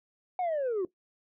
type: linear sweep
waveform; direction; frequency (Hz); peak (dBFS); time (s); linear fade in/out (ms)
sine; down; 749 to 348.9; -25; 0.39-0.85; 2
effects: noise-tail reverb RT60 0.1 s tail -17 dB re dry + tanh soft clip ceiling -26 dBFS